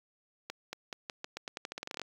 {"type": "accelerating click train", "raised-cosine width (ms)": 0.2, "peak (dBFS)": -21, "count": 18, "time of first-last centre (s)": [0.5, 2.016], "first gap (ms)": 230, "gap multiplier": 0.86, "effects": ["high-pass 80 Hz 12 dB/octave", "8-bit"]}